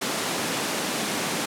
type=high-pass noise; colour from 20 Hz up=pink; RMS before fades=-27 dBFS; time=0.01-1.46 s; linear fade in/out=10 ms; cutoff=170 Hz; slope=24 dB/octave; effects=low-pass 11000 Hz 12 dB/octave